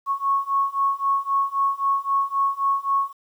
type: beating tone pair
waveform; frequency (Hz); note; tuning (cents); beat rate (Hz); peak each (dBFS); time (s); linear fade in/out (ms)
sine; 1100 / 1103.8; C#6 / C#6; -14 / -8; 3.8; -23 / -22; 0.06-3.13; 50
effects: 9-bit